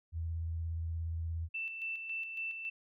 sine tone with vibrato, 82.41 Hz, E2, in tune, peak -34 dBFS, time 0.12-1.49 s, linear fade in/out 50 ms, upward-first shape triangle, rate 17 Hz, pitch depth 29 cents each way
sine tone with tremolo, 2665 Hz, E7, 18 cents sharp, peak -35 dBFS, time 1.54-2.7 s, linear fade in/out 10 ms, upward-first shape square, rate 3.6 Hz, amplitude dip 45%
effects none

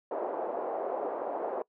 white band-pass noise, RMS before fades -34 dBFS, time 0.11-1.62 s, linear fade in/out 2 ms, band 390 to 750 Hz, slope 24 dB/octave, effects noise-tail reverb RT60 0.1 s tail -23 dB re dry

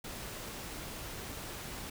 pink noise, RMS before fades -43 dBFS, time 0.04-1.9 s, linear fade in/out 5 ms, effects none

